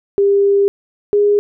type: tone pair in turn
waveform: sine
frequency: 399.7 / 410.9 Hz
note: G4 / G#4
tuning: +34 / -18 cents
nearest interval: unison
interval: 48 cents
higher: second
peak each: -9 dBFS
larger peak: neither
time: 0.18-0.68 / 1.13-1.39 s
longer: first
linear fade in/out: 0 ms
effects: none